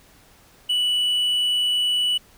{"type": "tone", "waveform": "triangle", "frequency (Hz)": 2957, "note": "F#7", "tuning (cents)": -2, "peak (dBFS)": -17, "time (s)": [0.69, 2.18], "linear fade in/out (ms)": 10, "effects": ["pink hiss -53 dBFS RMS until 2.37 s"]}